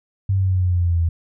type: exponential sweep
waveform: sine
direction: down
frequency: 98 to 82.41 Hz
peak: -15 dBFS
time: 0.29-1.09 s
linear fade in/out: 5 ms
effects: none